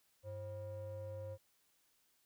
triangle ring-modulated tone, 217.6 Hz, A3, 19 cents flat, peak -38 dBFS, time 0.23-1.38 s, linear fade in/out 50 ms, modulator 316 Hz, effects white hiss -75 dBFS RMS until 2.25 s

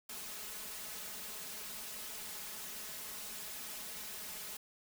white noise with comb filter, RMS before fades -45 dBFS, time 0.09-4.57 s, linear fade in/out 5 ms, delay 4.7 ms, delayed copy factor +0.85, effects none

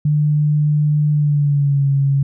sine tone with pitch glide, 149.4 to 138.59 Hz, D3 to C#3, +30 to 0 cents, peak -12 dBFS, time 0.05-2.23 s, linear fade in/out 5 ms, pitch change -130 cents, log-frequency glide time 1.12-1.88 s, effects none

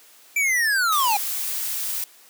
square linear sweep, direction down, 2357 to 785 Hz, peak -19 dBFS, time 0.36-1.17 s, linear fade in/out 5 ms
blue noise, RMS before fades -27 dBFS, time 0.92-2.04 s, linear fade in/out 2 ms
effects white hiss -51 dBFS RMS until 2.29 s + high-pass 300 Hz 12 dB/octave

